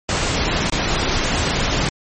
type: noise with dropouts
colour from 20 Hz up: pink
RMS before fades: -19 dBFS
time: 0.09-1.89 s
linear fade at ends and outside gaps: 1 ms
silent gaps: 0.699-0.722 s
effects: low-pass 10000 Hz 12 dB/octave + MP3 32 kbps